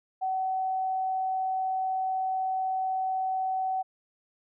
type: tone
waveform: sine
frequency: 756 Hz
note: F#5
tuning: 37 cents sharp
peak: -26 dBFS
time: 0.21-3.83 s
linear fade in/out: 20 ms
effects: none